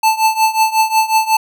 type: tone with tremolo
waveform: square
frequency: 880 Hz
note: A5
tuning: in tune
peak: -8 dBFS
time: 0.03-1.37 s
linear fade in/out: 5 ms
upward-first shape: triangle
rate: 5.5 Hz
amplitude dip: 90%
effects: none